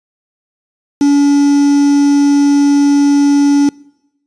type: tone with quantisation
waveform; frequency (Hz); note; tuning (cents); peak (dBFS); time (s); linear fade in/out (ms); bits
triangle; 284.9; C#4; +48; -4; 1.01-3.69; 2; 4
effects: noise-tail reverb RT60 0.9 s tail -25 dB re dry + resampled to 22050 Hz